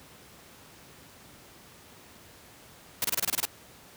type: noise bursts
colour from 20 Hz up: white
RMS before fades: -27 dBFS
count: 9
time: 3.02-3.453 s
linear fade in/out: 2 ms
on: 25 ms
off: 26 ms
effects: pink hiss -52 dBFS RMS until 3.96 s + high-pass 80 Hz 12 dB/octave